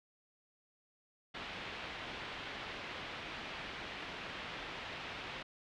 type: low-pass noise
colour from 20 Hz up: white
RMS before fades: -45 dBFS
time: 1.34-5.43 s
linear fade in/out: 10 ms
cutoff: 3300 Hz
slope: 24 dB/octave
effects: none